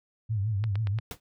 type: tone with vibrato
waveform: sine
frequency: 104.6 Hz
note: G#2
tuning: 13 cents sharp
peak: -25 dBFS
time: 0.29-1 s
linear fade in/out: 20 ms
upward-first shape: triangle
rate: 6.2 Hz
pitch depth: 160 cents each way
type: click train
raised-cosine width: 0.3 ms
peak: -23 dBFS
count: 4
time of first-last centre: 0.64-0.987 s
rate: 8.64 Hz
type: noise with exponential decay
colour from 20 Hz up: pink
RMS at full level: -33 dBFS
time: 1.11-1.2 s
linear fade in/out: 1 ms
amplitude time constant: 18 ms
effects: none